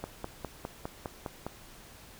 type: click train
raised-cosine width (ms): 1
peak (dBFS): -21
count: 8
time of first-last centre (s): 0.04-1.466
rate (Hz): 4.91
effects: pink hiss -52 dBFS RMS until 2.19 s